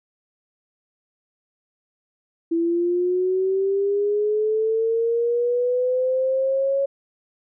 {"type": "linear sweep", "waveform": "sine", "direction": "up", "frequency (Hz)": [330.7, 554.4], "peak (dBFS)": -18, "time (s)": [2.51, 6.86], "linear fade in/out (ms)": 10, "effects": []}